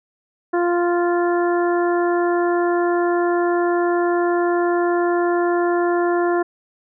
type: harmonic tone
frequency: 348.6 Hz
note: F4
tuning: 3 cents flat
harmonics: 1 / 2 / 3 / 4 / 5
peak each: -17 / -23 / -27 / -29 / -31 dBFS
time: 0.53-6.43 s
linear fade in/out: 10 ms
effects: none